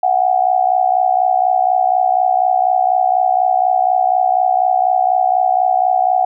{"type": "tone with amplitude modulation", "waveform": "sine", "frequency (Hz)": 740, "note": "F#5", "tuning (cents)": 0, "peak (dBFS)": -7, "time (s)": [0.03, 6.25], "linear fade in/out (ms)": 5, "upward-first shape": "sine", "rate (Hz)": 64.1, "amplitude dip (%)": 85, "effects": []}